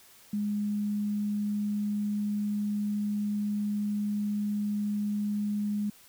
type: tone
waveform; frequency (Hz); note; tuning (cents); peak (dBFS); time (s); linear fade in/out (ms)
sine; 207.1; G#3; -5; -27; 0.33-5.9; 5
effects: white hiss -56 dBFS RMS until 6.08 s